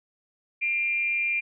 sine tone with frequency modulation, 2386 Hz, D7, 27 cents sharp, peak -23 dBFS, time 0.61-1.41 s, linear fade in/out 20 ms, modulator 279 Hz, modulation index 0.34, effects none

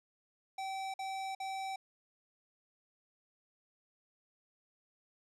square tone bursts, 771 Hz, G5, 29 cents flat, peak -38 dBFS, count 3, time 0.58-1.76 s, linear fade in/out 5 ms, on 360 ms, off 50 ms, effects low-pass 8000 Hz 12 dB/octave

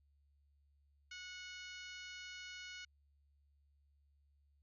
harmonic tone with a mistuned harmonic, 733 Hz, F#5, 16 cents flat, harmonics 2 / 3 / 4 / 5 / 6 / 7 / 8 / 9, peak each -53 / -53 / -54 / -61 / -58 / -61 / -63 / -62 dBFS, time 1.11-2.85 s, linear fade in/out 5 ms, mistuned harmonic 6, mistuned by -23 cents, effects added 71 Hz sine -70 dBFS peak until 4.62 s

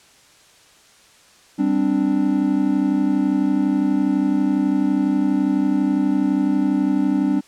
triangle chord, G suspended fourth, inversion none, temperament equal, 196 / 261.6 / 293.7 Hz, G3 / C4 / D4, 0 / 0 / 0 cents, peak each -20 / -19 / -17 dBFS, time 1.58-7.41 s, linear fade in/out 20 ms, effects white hiss -51 dBFS RMS until 7.47 s + low-pass 8000 Hz 12 dB/octave

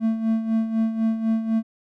triangle tone with tremolo, 223.5 Hz, A3, 27 cents sharp, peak -15 dBFS, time 0-1.63 s, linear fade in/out 50 ms, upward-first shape sine, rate 4 Hz, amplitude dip 65%, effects none

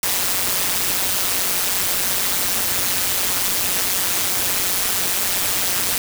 white noise with amplitude modulation, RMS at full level -17 dBFS, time 0.03-5.98 s, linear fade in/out 2 ms, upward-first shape sine, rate 185 Hz, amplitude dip 75%, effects none

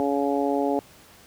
harmonic tone, 140.7 Hz, C#3, 26 cents sharp, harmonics 2 / 3 / 4 / 5 / 6, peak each -25 / -27 / -28 / -29 / -30 dBFS, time 0-0.79 s, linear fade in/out 0 ms, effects pink hiss -51 dBFS RMS until 1.26 s + high-pass 60 Hz 12 dB/octave

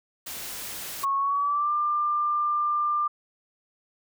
white noise, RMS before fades -36 dBFS, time 0.26-1.05 s, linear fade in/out 10 ms
sine tone with pitch glide, 1100 to 1192.6 Hz, C#6 to D6, -14 to +26 cents, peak -22 dBFS, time 1.03-3.08 s, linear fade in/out 10 ms, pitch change +140 cents, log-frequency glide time 1.17-1.72 s
effects none

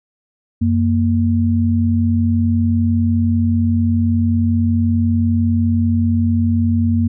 sine tone pair together, 92.4 / 232.8 Hz, F#2 / A#3, -2 / -2 cents, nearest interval octave + major third, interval 1600 cents, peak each -15 dBFS, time 0.61-7.08 s, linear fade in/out 10 ms, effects none

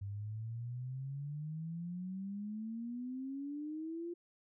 sine exponential sweep, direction up, 98 to 349.2 Hz, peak -39 dBFS, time 0.01-4.14 s, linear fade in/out 10 ms, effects none

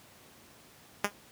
5% pulse tone with exponential decay, 204.2 Hz, G#3, 29 cents flat, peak -11 dBFS, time 1.04-1.12 s, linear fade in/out 5 ms, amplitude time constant 16 ms, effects pink hiss -56 dBFS RMS until 1.31 s + high-pass 100 Hz 12 dB/octave

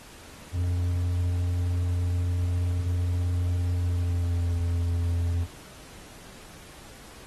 triangle tone with pitch glide, 88.3 to 85.84 Hz, F2 to F2, +20 to -29 cents, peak -21 dBFS, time 0.52-5.47 s, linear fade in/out 50 ms, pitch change -49 cents, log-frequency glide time 3.78-4.51 s, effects pink hiss -48 dBFS RMS until 7.26 s + AAC 32 kbps

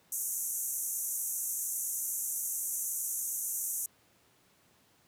white band-pass noise, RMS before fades -35 dBFS, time 0.12-3.86 s, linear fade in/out 2 ms, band 6000 to 14000 Hz, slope 96 dB/octave, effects pink hiss -66 dBFS RMS until 5.07 s + high-pass 100 Hz 12 dB/octave

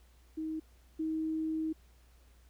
sine tone pair in turn, 315.6 / 316.8 Hz, D#4 / D#4, +25 / +31 cents, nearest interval unison, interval 6 cents, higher second, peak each -34 / -31 dBFS, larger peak second, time 0.37-0.6 / 0.99-1.73 s, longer second, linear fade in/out 10 ms, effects added 60 Hz sine -59 dBFS peak until 2.49 s + pink hiss -68 dBFS RMS until 2.49 s

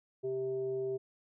sine tone with frequency modulation, 392 Hz, G4, in tune, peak -32 dBFS, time 0.23-0.98 s, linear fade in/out 20 ms, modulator 260 Hz, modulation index 0.37, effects none

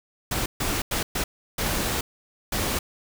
pink noise bursts at uneven times, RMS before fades -26 dBFS, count 6, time 0.31-0.46 / 0.6-0.82 / 0.91-1.03 / 1.15-1.24 / 1.58-2.01 / 2.52-2.79 s, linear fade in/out 5 ms, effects none

